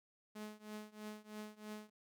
sawtooth tone with tremolo, 212.6 Hz, G#3, 41 cents sharp, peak -40 dBFS, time 0.35-1.9 s, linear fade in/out 10 ms, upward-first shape triangle, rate 3.1 Hz, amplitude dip 95%, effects none

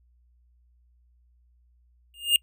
square tone with exponential growth, 2825 Hz, F7, 19 cents sharp, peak -14 dBFS, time 2.14-2.36 s, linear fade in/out 1 ms, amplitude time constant 47 ms, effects noise-tail reverb RT60 0.1 s tail -26 dB re dry + added 60 Hz sine -59 dBFS peak until 2.42 s

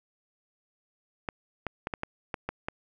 clicks, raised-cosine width 0.5 ms, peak -16 dBFS, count 8, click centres 1.288 / 1.667 / 1.871 / 1.938 / 2.034 / 2.342 / 2.49 / 2.685 s, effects none

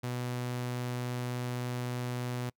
sawtooth tone, 123.47 Hz, B2, in tune, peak -29 dBFS, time 0.03-2.5 s, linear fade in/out 10 ms, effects noise-tail reverb RT60 0.1 s tail -25 dB re dry

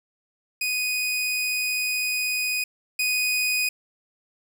sawtooth tone pair in turn, 2489 / 2489 Hz, D#7 / D#7, 0 / 0 cents, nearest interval unison, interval 0 cents, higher neither, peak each -20 / -18 dBFS, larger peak second, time 0.61-2.64 / 2.99-3.69 s, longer first, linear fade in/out 5 ms, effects none

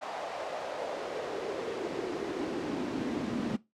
brown noise with high-pass filter sweep, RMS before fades -35 dBFS, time 0.01-3.57 s, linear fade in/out 20 ms, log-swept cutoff 730 to 220 Hz, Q 3, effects noise-tail reverb RT60 0.2 s tail -19 dB re dry + low-pass 6000 Hz 12 dB/octave

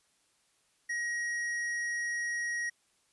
triangle tone with tanh clipping, 1893 Hz, A#6, 26 cents sharp, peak -33 dBFS, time 0.89-2.7 s, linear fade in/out 10 ms, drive 14 dB, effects white hiss -71 dBFS RMS until 3.12 s + resampled to 24000 Hz

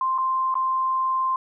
sine tone with dropouts, 1046.5 Hz, C6, in tune, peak -20 dBFS, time 0.01-1.36 s, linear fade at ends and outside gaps 2 ms, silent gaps 0.18-0.184 / 0.542-0.553 s, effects none

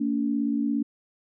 sine tone pair together, 228.2 / 285.5 Hz, A#3 / D4, -37 / -49 cents, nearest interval major third, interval 388 cents, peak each -26 / -25 dBFS, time 0-0.83 s, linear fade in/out 10 ms, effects none

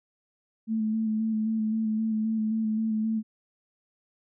sine tone with vibrato, 219.4 Hz, A3, 5 cents flat, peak -24 dBFS, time 0.67-3.23 s, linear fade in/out 50 ms, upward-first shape square, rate 3.8 Hz, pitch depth 20 cents each way, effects none

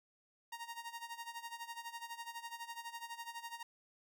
sawtooth tone with tremolo, 932.3 Hz, A#5, in tune, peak -38 dBFS, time 0.52-3.63 s, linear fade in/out 5 ms, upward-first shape sine, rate 12 Hz, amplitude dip 80%, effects none

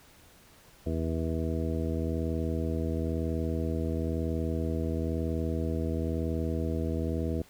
harmonic tone, 81 Hz, E2, 30 cents flat, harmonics 1 / 2 / 3 / 4 / 5 / 6 / 8, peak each -31 / -36 / -35 / -36 / -40 / -38 / -42 dBFS, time 0.86-7.42 s, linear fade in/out 5 ms, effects pink hiss -57 dBFS RMS until 7.49 s

